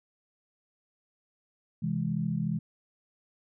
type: chord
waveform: sine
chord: C augmented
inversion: none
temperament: equal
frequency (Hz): 130.81 / 164.81 / 207.7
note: C3 / E3 / G#3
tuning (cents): 0 / 0 / 0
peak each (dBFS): -34 / -30 / -32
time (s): 1.82-2.59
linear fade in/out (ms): 10
effects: none